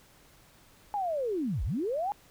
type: linear two-way sweep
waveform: sine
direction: down then up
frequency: 846 to 38.89 to 846 Hz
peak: -28 dBFS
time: 0.94-2.12 s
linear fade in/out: 0 ms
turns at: 1.64 s
effects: pink hiss -59 dBFS RMS until 2.3 s